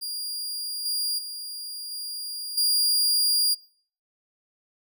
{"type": "tone with level steps", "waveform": "sawtooth", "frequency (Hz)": 4816, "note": "D8", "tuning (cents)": 43, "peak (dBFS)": [-27, -22, -31, -29, -17], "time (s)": [0.01, 3.55], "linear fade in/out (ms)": 20, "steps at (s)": [0.85, 1.18, 1.91, 2.57], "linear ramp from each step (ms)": 10, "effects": ["noise-tail reverb RT60 0.5 s tail -24 dB re dry"]}